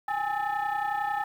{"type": "tone cluster", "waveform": "sine", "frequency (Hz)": [807, 838, 1289, 1780], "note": ["G#5", "G#5", "E6", "A6"], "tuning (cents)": [-50, 15, -39, 20], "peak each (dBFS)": [-29, -29, -35, -34], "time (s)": [0.08, 1.24], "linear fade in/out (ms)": 5, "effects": ["tanh soft clip ceiling -21 dBFS", "9-bit"]}